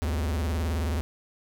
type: tone with vibrato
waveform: square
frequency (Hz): 77.78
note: D#2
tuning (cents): 0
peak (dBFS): -26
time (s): 0.02-1.01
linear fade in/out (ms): 0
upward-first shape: sine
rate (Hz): 19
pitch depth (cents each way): 220
effects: none